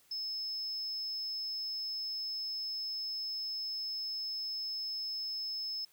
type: tone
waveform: sine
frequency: 5220 Hz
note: E8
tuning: 18 cents flat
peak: -34 dBFS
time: 0.11-5.85 s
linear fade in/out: 5 ms
effects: tanh soft clip ceiling -32 dBFS + white hiss -66 dBFS RMS until 5.92 s